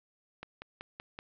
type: click train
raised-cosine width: 0.3 ms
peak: -25 dBFS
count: 5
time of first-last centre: 0.43-1.189 s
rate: 5.27 Hz
effects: low-pass 4000 Hz 12 dB/octave

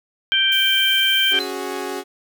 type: harmonic tone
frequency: 784 Hz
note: G5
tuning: in tune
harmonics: 2 / 3 / 4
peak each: -21 / -23 / -16 dBFS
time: 0.32-1.39 s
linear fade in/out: 0 ms
type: noise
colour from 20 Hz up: violet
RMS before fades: -30 dBFS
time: 0.52-1.33 s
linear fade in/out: 0 ms
type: chord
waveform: sawtooth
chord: C# suspended fourth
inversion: none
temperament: equal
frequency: 277.2 / 370 / 415.3 Hz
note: C#4 / F#4 / G#4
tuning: 0 / 0 / 0 cents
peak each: -28 / -24 / -26 dBFS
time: 1.3-2.04 s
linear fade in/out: 50 ms
type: tone with exponential decay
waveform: triangle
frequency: 4059 Hz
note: B7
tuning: 47 cents sharp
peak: -20 dBFS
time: 1.4-1.58 s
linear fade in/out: 5 ms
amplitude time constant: 38 ms
effects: none

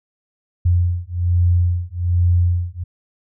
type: beating tone pair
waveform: sine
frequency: 87.31 / 88.51 Hz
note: F2 / F2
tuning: 0 / +24 cents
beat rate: 1.2 Hz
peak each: -17 dBFS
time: 0.65-2.84 s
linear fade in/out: 10 ms
effects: none

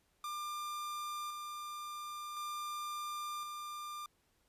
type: tone with tremolo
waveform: 45% pulse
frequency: 1196 Hz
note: D6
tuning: 31 cents sharp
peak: -39 dBFS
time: 0.24-4.06 s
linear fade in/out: 2 ms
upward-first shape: square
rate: 0.47 Hz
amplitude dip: 30%
effects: pink hiss -75 dBFS RMS until 4.48 s + resampled to 32000 Hz

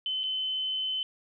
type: tone with dropouts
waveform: sine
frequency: 3049 Hz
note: G7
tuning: 49 cents flat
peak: -28 dBFS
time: 0.06-1.03 s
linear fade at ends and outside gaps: 1 ms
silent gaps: 0.234-0.238 s
effects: none

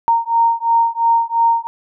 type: beating tone pair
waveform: sine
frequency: 923 / 925.9 Hz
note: A#5 / A#5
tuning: -17 / -12 cents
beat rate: 2.9 Hz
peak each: -15 dBFS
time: 0.08-1.67 s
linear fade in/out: 0 ms
effects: none

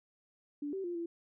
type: tone with pitch steps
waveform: sine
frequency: 290.6 / 385.5 / 349.1 / 338.4 Hz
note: D4 / G4 / F4 / E4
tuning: -18 / -29 / -1 / +45 cents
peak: -35 dBFS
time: 0.62-1.06 s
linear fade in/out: 5 ms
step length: 110 ms
effects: none

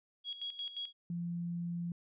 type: tone with tremolo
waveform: sine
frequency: 3314 Hz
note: G#7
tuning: 4 cents flat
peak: -36 dBFS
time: 0.24-0.93 s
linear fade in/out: 50 ms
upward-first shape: square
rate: 5.7 Hz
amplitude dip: 70%
type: tone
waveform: sine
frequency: 172.1 Hz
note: F3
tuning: 25 cents flat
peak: -35 dBFS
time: 1.1-1.92 s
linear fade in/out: 2 ms
effects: resampled to 8000 Hz

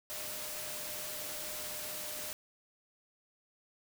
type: tone in noise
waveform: sine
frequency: 608 Hz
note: D#5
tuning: 40 cents flat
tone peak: -50 dBFS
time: 0.1-2.33 s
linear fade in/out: 0 ms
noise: white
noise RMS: -41 dBFS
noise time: 0.1-2.33 s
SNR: -12 dB
effects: none

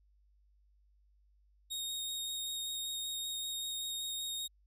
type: tone with vibrato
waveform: sawtooth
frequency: 3729 Hz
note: A#7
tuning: in tune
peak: -34 dBFS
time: 1.7-4.48 s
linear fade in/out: 20 ms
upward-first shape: square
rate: 5.2 Hz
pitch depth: 8 cents each way
effects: added 50 Hz sine -65 dBFS peak until 4.66 s

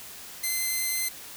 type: tone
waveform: 5% pulse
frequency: 2065 Hz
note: C7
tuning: 23 cents flat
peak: -16 dBFS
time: 0.43-1.09 s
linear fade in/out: 10 ms
effects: white hiss -43 dBFS RMS until 1.36 s

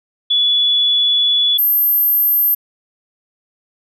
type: tone pair in turn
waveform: sine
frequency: 3421 / 12942 Hz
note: A7 / G#9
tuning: -49 / -46 cents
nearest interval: octave + major seventh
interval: 2303 cents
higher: second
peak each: -11 dBFS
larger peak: neither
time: 0.3-1.58 / 1.58-2.55 s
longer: first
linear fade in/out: 10 ms
effects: none

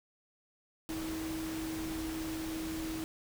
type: tone in noise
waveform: sine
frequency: 320 Hz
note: D#4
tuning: 49 cents sharp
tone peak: -36 dBFS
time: 0.89-3.04 s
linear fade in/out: 0 ms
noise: pink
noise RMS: -43 dBFS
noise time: 0.89-3.04 s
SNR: +4 dB
effects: none

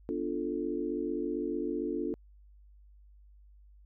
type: chord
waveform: sine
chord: B half-diminished seventh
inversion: none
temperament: equal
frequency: 246.9 / 293.7 / 349.2 / 440 Hz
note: B3 / D4 / F4 / A4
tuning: 0 / 0 / 0 / 0 cents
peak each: -39 / -35 / -35 / -37 dBFS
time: 0.09-2.14 s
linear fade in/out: 0 ms
effects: added 50 Hz sine -54 dBFS peak until 3.85 s

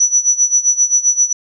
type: tone with tremolo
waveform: sine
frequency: 5920 Hz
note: F#8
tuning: in tune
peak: -7 dBFS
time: 0-1.33 s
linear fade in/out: 5 ms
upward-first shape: sine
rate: 7.6 Hz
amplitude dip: 85%
effects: none

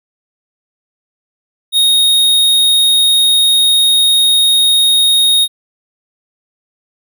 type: tone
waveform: square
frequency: 3729 Hz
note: A#7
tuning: in tune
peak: -8 dBFS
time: 1.72-5.48 s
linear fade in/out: 50 ms
effects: none

